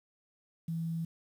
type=tone with quantisation; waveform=sine; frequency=164.81 Hz; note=E3; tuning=in tune; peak=-32 dBFS; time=0.68-1.05 s; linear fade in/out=5 ms; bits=10; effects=none